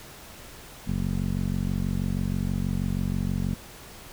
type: tone with low-pass filter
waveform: 15% pulse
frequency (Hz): 46.25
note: F#1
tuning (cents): 0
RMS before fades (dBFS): -27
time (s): 0.87-3.55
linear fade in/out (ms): 10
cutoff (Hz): 230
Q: 2.9
effects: pink hiss -45 dBFS RMS until 4.12 s